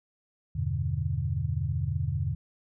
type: chord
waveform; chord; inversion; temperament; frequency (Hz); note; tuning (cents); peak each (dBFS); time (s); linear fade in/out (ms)
sine; E minor seventh; none; equal; 82.41 / 98 / 123.47 / 146.83; E2 / G2 / B2 / D3; 0 / 0 / 0 / 0; -32; 0.55-2.35; 10
effects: none